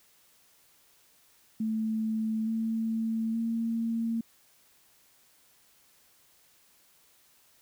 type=tone with pitch steps; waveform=sine; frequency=220 / 224.2 / 228.5 Hz; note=A3 / A3 / A#3; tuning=0 / +33 / -34 cents; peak=-27 dBFS; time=1.6-4.21 s; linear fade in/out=5 ms; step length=870 ms; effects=white hiss -63 dBFS RMS until 7.61 s